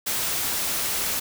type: noise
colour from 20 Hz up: white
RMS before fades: -26 dBFS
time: 0.06-1.2 s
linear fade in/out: 10 ms
effects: none